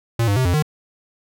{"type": "tone with pitch steps", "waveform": "square", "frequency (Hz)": [116.1, 100.7, 129.2, 88.2, 152.2], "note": ["A#2", "G2", "C3", "F2", "D#3"], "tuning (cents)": [-7, 47, -21, 18, -38], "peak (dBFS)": -16, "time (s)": [0.19, 0.625], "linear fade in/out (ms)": 5, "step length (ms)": 87, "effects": []}